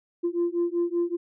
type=beating tone pair; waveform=sine; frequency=342.6 / 347.8 Hz; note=F4 / F4; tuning=-33 / -7 cents; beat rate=5.2 Hz; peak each=-25 dBFS; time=0.23-1.17 s; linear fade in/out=20 ms; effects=tanh soft clip ceiling -18 dBFS